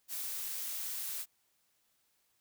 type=noise; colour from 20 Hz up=blue; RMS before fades=-39 dBFS; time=0.08-1.26 s; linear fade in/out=50 ms; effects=white hiss -75 dBFS RMS until 2.4 s